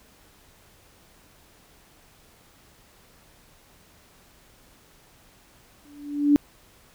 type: tone with exponential growth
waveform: sine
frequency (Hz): 290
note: D4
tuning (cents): -22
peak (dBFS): -11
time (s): 5.85-6.36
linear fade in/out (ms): 0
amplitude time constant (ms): 110
effects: pink hiss -56 dBFS RMS until 6.94 s